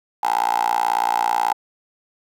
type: tone with high-pass filter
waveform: 10% pulse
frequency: 58.27 Hz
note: A#1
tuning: in tune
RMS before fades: -20 dBFS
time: 0.23-1.53 s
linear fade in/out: 5 ms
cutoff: 840 Hz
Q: 9.4
effects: none